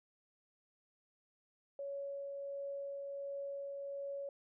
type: tone with tremolo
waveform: sine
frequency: 559 Hz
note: C#5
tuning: 14 cents sharp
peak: -39 dBFS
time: 1.79-4.29 s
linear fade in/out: 2 ms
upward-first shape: triangle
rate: 1.4 Hz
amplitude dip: 25%
effects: none